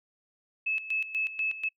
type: tone with tremolo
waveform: sine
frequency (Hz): 2600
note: E7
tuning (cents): -24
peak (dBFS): -26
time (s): 0.66-1.69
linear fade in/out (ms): 10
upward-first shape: square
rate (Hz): 4.1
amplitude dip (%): 75
effects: noise-tail reverb RT60 0.1 s tail -24 dB re dry